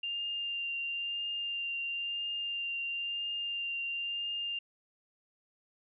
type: tone with vibrato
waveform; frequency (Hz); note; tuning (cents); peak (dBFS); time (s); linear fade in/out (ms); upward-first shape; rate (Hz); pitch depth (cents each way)
sine; 2794; F7; 0; -33; 0.03-4.59; 5; triangle; 0.99; 15
effects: none